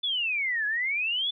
sine exponential two-way sweep, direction down then up, 3520 to 1661.2 to 3520 Hz, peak -25 dBFS, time 0.03-1.31 s, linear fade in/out 10 ms, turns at 0.66 s, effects none

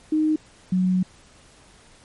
sine tone pair in turn, 309.9 / 184.27 Hz, D#4 / F#3, -7 / -7 cents, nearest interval major sixth, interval 900 cents, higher first, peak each -17 dBFS, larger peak neither, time 0.12-0.36 / 0.72-1.03 s, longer second, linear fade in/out 5 ms, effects pink hiss -52 dBFS RMS until 2.04 s + MP3 48 kbps

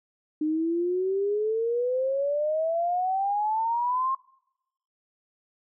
sine exponential sweep, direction up, 302.8 to 1075 Hz, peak -23 dBFS, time 0.41-4.15 s, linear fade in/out 5 ms, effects noise-tail reverb RT60 0.9 s tail -26 dB re dry

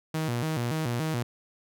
sawtooth tone with vibrato, 137.6 Hz, C#3, 12 cents flat, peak -23 dBFS, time 0.14-1.23 s, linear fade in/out 5 ms, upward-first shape square, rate 3.5 Hz, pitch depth 240 cents each way, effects none

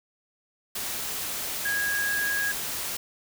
sine tone in noise, 1646 Hz, G#6, 16 cents flat, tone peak -25 dBFS, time 1.65-2.52 s, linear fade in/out 5 ms, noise white, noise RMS -32 dBFS, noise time 0.75-2.97 s, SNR +4 dB, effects none

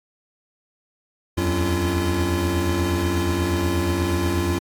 square tone cluster, 80 / 88.3 / 186.4 / 281.5 / 343.4 Hz, D#2 / F2 / F#3 / C#4 / F4, +49 / +20 / +13 / +27 / -29 cents, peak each -31 / -24 / -30 / -30 / -25 dBFS, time 1.37-4.59 s, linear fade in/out 10 ms, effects AAC 64 kbps

